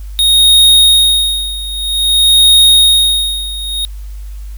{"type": "tone with tremolo", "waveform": "square", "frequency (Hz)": 3729, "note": "A#7", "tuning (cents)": 0, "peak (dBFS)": -4, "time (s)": [0.19, 3.85], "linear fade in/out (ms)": 0, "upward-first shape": "sine", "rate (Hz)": 0.52, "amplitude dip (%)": 85, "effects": ["added 50 Hz sine -23 dBFS peak until 4.57 s", "white hiss -46 dBFS RMS until 4.57 s"]}